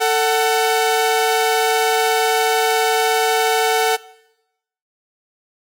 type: tone pair together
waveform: sawtooth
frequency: 445.4 / 748 Hz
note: A4 / F#5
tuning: +21 / +19 cents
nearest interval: major sixth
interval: 898 cents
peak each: -13 dBFS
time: 0-3.97 s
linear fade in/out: 20 ms
effects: noise-tail reverb RT60 0.9 s tail -21 dB re dry + MP3 64 kbps